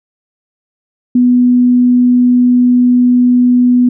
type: tone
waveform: sine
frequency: 246.9 Hz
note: B3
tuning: in tune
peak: -5 dBFS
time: 1.15-3.89 s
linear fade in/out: 5 ms
effects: none